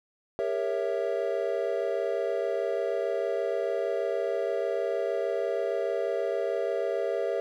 triangle chord, G diminished seventh, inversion none, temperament equal with one note detuned, 399.8 / 466.2 / 554.4 / 659.3 Hz, G4 / Bb4 / Db5 / Fb5, +34 / 0 / 0 / 0 cents, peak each -30 dBFS, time 0.39-7.4 s, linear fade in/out 0 ms, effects none

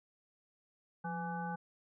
harmonic tone with a mistuned harmonic, 167 Hz, E3, 23 cents sharp, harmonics 1 / 3 / 5 / 7 / 9, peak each -40 / -49 / -40 / -51 / -46 dBFS, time 1.04-1.56 s, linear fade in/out 10 ms, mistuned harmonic 1, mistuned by +88 cents, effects none

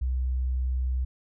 sine tone, 63.6 Hz, C2, 48 cents flat, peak -24 dBFS, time 0.01-1.05 s, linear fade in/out 10 ms, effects none

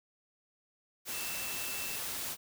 sine tone in noise, 2664 Hz, E7, 18 cents sharp, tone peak -43 dBFS, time 1.1-2 s, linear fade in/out 50 ms, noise white, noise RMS -38 dBFS, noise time 1.05-2.37 s, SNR -8 dB, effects none

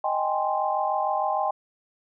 sine chord, Ab major seventh, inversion second, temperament equal, 622.3 / 784 / 830.6 / 1046.5 Hz, Eb5 / G5 / Ab5 / C6, 0 / 0 / 0 / 0 cents, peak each -29 / -26 / -29 / -29 dBFS, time 0.04-1.51 s, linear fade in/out 5 ms, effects none

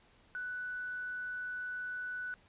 sine tone with quantisation, 1487 Hz, F#6, 8 cents sharp, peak -37 dBFS, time 0.35-2.34 s, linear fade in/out 0 ms, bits 10, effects pink hiss -65 dBFS RMS until 2.48 s + resampled to 8000 Hz

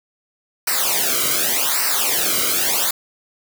white noise with flanger, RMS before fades -19 dBFS, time 0.67-2.91 s, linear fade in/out 5 ms, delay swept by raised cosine 0.29 to 1.16 ms, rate 0.86 Hz, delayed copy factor -0.95, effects none

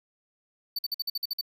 square tone bursts, 4548 Hz, C#8, 44 cents sharp, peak -28 dBFS, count 9, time 0.76-1.412 s, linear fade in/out 5 ms, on 28 ms, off 50 ms, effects none

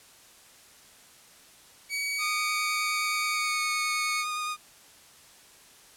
sawtooth tone with pitch glide, 2264 to 2208 Hz, C#7 to C#7, +36 to -7 cents, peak -25 dBFS, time 1.89-4.25 s, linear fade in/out 50 ms, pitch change -43 cents, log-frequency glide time 3.3-3.61 s
sawtooth tone with vibrato, 1229 Hz, D#6, 22 cents flat, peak -26 dBFS, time 2.18-4.57 s, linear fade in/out 50 ms, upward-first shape sine, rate 9.6 Hz, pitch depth 11 cents each way
effects white hiss -54 dBFS RMS until 5.96 s + low-pass 11000 Hz 12 dB/octave

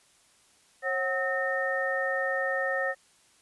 sine tone cluster, 540 / 745 / 1292 / 1830 Hz, C#5 / F#5 / E6 / A#6, -45 / +12 / -35 / -32 cents, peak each -30 / -35 / -37 / -29 dBFS, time 0.82-2.95 s, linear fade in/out 50 ms, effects white hiss -62 dBFS RMS until 3.41 s + resampled to 24000 Hz

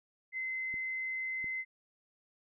sine tone, 2057 Hz, C7, 30 cents flat, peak -34 dBFS, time 0.32-1.65 s, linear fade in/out 50 ms
clicks, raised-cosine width 3 ms, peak -38 dBFS, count 2, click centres 0.741 / 1.443 s
effects none

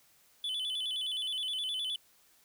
triangle tone with vibrato, 3239 Hz, G#7, 44 cents flat, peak -31 dBFS, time 0.44-1.96 s, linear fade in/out 2 ms, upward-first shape square, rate 9.6 Hz, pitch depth 110 cents each way, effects white hiss -65 dBFS RMS until 2.44 s

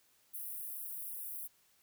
white high-pass noise, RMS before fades -43 dBFS, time 0.33-1.48 s, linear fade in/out 20 ms, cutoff 10000 Hz, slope 48 dB/octave, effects white hiss -70 dBFS RMS until 1.82 s

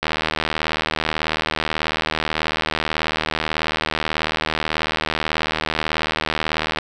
click train, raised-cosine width 0.3 ms, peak -4 dBFS, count 530, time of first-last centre 0.03-6.786 s, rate 78.3 Hz, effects none

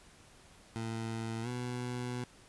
20% pulse tone with pitch glide, 113.2 to 123.45 Hz, A2 to B2, +50 to 0 cents, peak -31 dBFS, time 0.76-2.24 s, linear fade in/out 0 ms, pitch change +150 cents, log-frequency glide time 1.42-1.48 s, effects pink hiss -59 dBFS RMS until 2.48 s + resampled to 24000 Hz

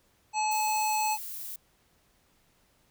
harmonic tone, 859 Hz, A5, 42 cents flat, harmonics 1 / 3 / 5 / 7 / 9, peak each -26 / -35 / -40 / -41 / -37 dBFS, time 0.33-1.18 s, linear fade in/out 50 ms
violet noise, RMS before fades -39 dBFS, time 0.51-1.56 s, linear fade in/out 5 ms
effects pink hiss -67 dBFS RMS until 2.9 s

